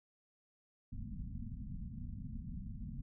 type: low-pass noise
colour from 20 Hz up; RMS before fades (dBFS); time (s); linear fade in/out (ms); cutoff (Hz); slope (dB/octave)
pink; -44; 0.92-3.02; 10; 250; 96
effects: none